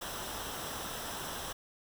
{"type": "noise with comb filter", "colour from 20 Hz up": "pink", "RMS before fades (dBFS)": -40, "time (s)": [0.01, 1.53], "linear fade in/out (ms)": 10, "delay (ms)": 0.44, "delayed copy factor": -0.55, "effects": []}